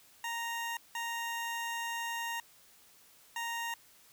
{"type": "tone bursts at uneven times", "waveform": "20% pulse", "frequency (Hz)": 931, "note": "A#5", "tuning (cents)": -2, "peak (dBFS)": -30, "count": 3, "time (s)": [[0.24, 0.77], [0.95, 2.4], [3.36, 3.74]], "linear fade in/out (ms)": 2, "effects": ["white hiss -61 dBFS RMS until 4.12 s"]}